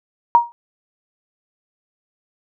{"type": "tone with exponential decay", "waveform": "sine", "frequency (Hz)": 945, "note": "A#5", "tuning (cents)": 23, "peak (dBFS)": -4, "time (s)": [0.35, 0.52], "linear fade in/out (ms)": 0, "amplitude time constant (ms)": 36, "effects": []}